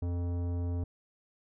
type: tone with tanh clipping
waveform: sine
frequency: 87.31 Hz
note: F2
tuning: in tune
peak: -32 dBFS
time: 0.02-0.84 s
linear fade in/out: 5 ms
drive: 15 dB
effects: none